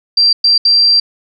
sine tone bursts at uneven times, 4716 Hz, D8, 6 cents sharp, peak -6 dBFS, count 3, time 0.17-0.33 / 0.44-0.58 / 0.65-1 s, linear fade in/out 5 ms, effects none

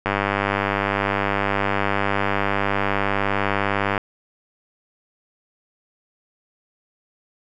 click train, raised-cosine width 0.5 ms, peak -5 dBFS, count 392, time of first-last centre 0.06-3.978 s, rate 99.8 Hz, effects none

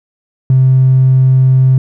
triangle tone with tanh clipping, 130.81 Hz, C3, in tune, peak -4 dBFS, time 0.5-1.78 s, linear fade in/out 2 ms, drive 1 dB, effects none

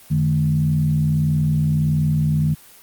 sine tone with frequency modulation, 152.9 Hz, D#3, 30 cents flat, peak -15 dBFS, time 0.1-2.55 s, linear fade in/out 20 ms, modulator 61.6 Hz, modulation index 0.7, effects white hiss -46 dBFS RMS until 2.82 s + Opus 24 kbps

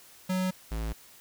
square tone pair in turn, 185.4 / 55.12 Hz, F#3 / A1, +4 / +4 cents, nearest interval octave + major sixth, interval 2100 cents, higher first, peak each -27 / -31 dBFS, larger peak first, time 0.29-0.51 / 0.71-0.93 s, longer neither, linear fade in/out 10 ms, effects white hiss -54 dBFS RMS until 1.2 s

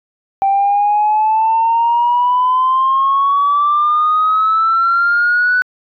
sine exponential sweep, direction up, 780 to 1496 Hz, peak -9 dBFS, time 0.42-5.62 s, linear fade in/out 0 ms, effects tanh soft clip ceiling -6 dBFS

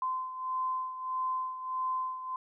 sine beating tone pair, 1031 / 1032.6 Hz, C6 / C6, -26 / -23 cents, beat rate 1.6 Hz, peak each -32 / -38 dBFS, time 0.02-2.36 s, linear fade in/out 2 ms, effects none

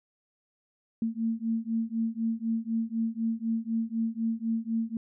sine beating tone pair, 224.5 / 228.5 Hz, A3 / A#3, +35 / -34 cents, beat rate 4 Hz, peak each -30 dBFS, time 1.02-4.97 s, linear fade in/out 2 ms, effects none

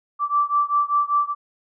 sine beating tone pair, 1164 / 1169.1 Hz, D6 / D6, -16 / -8 cents, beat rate 5.1 Hz, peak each -20 / -21 dBFS, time 0.19-1.35 s, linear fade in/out 50 ms, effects none

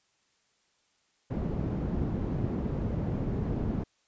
white low-pass noise, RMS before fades -31 dBFS, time 1.3-3.84 s, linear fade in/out 10 ms, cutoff 230 Hz, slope 12 dB/octave, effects white hiss -71 dBFS RMS until 4.07 s + resampled to 16000 Hz

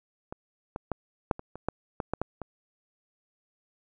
clicks, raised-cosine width 1 ms, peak -23 / -20 / -15 / -9 / -25 / -26 / -13 / -16 / -14 / -14 / -22 dBFS, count 11, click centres 0.325 / 0.761 / 0.917 / 1.312 / 1.394 / 1.556 / 1.686 / 2.002 / 2.136 / 2.216 / 2.417 s, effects none

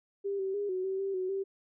sine tone with pitch steps, 398.1 / 384.2 / 407.4 / 370.8 / 382.9 / 390.9 / 371.2 / 389.6 Hz, G4 / G4 / G#4 / F#4 / G4 / G4 / F#4 / G4, +27 / -35 / -33 / +4 / -41 / -5 / +6 / -11 cents, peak -30 dBFS, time 0.24-1.44 s, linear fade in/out 20 ms, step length 150 ms, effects none

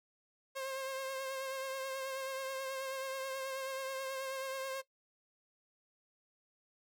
sawtooth tone with vibrato, 533 Hz, C5, 32 cents sharp, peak -34 dBFS, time 0.55-4.82 s, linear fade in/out 20 ms, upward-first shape triangle, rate 9.3 Hz, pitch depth 33 cents each way, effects noise-tail reverb RT60 0.1 s tail -18 dB re dry

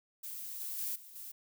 violet noise with level steps, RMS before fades -43 / -40 / -37 / -53 / -46 dBFS, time 0.23-1.32 s, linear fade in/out 10 ms, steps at 0.6 / 0.78 / 0.95 / 1.15 s, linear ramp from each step 10 ms, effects none

